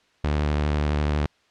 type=tone with vibrato; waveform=sawtooth; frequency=74.3 Hz; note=D2; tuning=21 cents sharp; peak=-17 dBFS; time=0.24-1.26 s; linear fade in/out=0 ms; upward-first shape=sine; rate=12 Hz; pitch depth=30 cents each way; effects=white hiss -62 dBFS RMS until 1.5 s + low-pass 4000 Hz 12 dB/octave